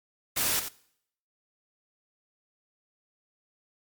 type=noise with echo; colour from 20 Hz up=white; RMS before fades=-27 dBFS; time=0.36-0.6 s; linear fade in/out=10 ms; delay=88 ms; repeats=1; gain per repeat=-9 dB; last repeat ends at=0.688 s; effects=noise-tail reverb RT60 0.7 s tail -21 dB re dry + MP3 96 kbps

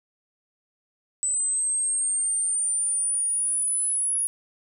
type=exponential sweep; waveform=sine; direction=up; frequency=8000 to 10450 Hz; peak=-22 dBFS; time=1.23-4.27 s; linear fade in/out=0 ms; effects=none

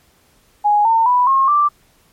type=tone with pitch steps; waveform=sine; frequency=830.6 / 905.8 / 987.8 / 1077.2 / 1174.6 Hz; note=G#5 / A#5 / B5 / C#6 / D6; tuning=0 / -50 / 0 / -50 / 0 cents; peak=-10 dBFS; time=0.64-1.69 s; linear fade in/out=20 ms; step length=210 ms; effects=pink hiss -55 dBFS RMS until 2.12 s + MP3 64 kbps

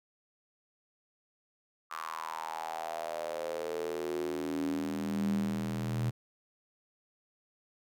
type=tone with high-pass filter sweep; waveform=square; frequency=40.17 Hz; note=E1; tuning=44 cents flat; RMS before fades=-35 dBFS; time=1.9-6.11 s; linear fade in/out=20 ms; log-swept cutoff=1200 to 130 Hz; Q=6.4; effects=none

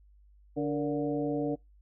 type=harmonic tone with a mistuned harmonic; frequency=145.1 Hz; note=D3; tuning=21 cents flat; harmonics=1 / 2 / 3 / 4 / 5; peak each=-38 / -30 / -33 / -37 / -41 dBFS; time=0.56-1.56 s; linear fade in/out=20 ms; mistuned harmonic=3; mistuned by=+100 cents; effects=noise-tail reverb RT60 0.2 s tail -25 dB re dry + added 50 Hz sine -56 dBFS peak until 1.81 s

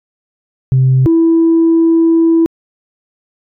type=tone pair in turn; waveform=sine; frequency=130.81 / 329.6 Hz; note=C3 / E4; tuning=0 / 0 cents; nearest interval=octave + major third; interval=1600 cents; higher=second; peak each=-5 dBFS; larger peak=neither; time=0.72-1.06 / 1.06-2.46 s; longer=second; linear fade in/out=0 ms; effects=tanh soft clip ceiling -3 dBFS

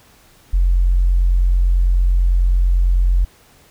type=tone; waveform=sine; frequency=44.53 Hz; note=F1; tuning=34 cents sharp; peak=-10 dBFS; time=0.53-3.25 s; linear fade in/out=10 ms; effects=tanh soft clip ceiling -6 dBFS + pink hiss -50 dBFS RMS until 3.7 s

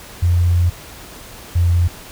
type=tone pair in turn; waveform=sine; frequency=87.31 / 86.66 Hz; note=F2 / F2; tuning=0 / -13 cents; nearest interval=unison; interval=13 cents; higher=first; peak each=-11 dBFS; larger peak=neither; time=0.22-0.7 / 1.55-1.88 s; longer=first; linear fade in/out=10 ms; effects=pink hiss -37 dBFS RMS until 2.11 s

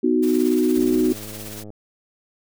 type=chord; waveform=sine; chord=B major; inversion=none; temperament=equal with one note detuned; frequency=249.7 / 311.1 / 370 Hz; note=B3 / D#4 / F#4; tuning=+19 / 0 / 0 cents; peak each=-20 dBFS; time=0.03-1.13 s; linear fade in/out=10 ms
type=noise with tremolo; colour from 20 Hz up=white; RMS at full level=-35 dBFS; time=0.22-1.64 s; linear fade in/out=20 ms; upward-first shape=triangle; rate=17 Hz; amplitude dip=50%
type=click train; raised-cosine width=2 ms; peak=-26 dBFS; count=99; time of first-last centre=0.77-1.703 s; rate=105 Hz
effects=none

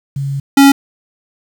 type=tone pair in turn; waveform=sine / square; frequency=138.59 / 277.2 Hz; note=C#3 / C#4; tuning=0 / 0 cents; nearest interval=octave; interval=1200 cents; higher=second; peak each=-16 / -4 dBFS; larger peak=second; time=0.16-0.4 / 0.57-0.72 s; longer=first; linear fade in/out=5 ms; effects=7-bit

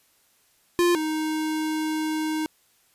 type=tone pair in turn; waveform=square; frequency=349.2 / 311.7 Hz; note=F4 / D#4; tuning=0 / +3 cents; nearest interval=major second; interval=197 cents; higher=first; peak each=-18 / -25 dBFS; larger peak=first; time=0.79-0.95 / 0.95-2.46 s; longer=second; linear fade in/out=0 ms; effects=white hiss -63 dBFS RMS until 2.94 s + resampled to 32000 Hz

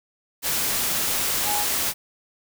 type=tone in noise; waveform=sine; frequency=830.6 Hz; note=G#5; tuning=in tune; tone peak=-26 dBFS; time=1.44-1.66 s; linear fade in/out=50 ms; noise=white; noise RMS=-24 dBFS; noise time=0.42-1.94 s; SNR=-5 dB; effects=none

